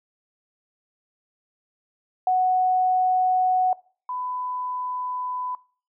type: tone pair in turn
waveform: sine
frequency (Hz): 740 / 1000.1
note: F#5 / B5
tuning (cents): 0 / +21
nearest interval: perfect fourth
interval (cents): 521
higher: second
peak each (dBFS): -17 / -27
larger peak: first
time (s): 2.27-3.73 / 4.09-5.55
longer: neither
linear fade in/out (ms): 2
effects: noise-tail reverb RT60 0.4 s tail -21 dB re dry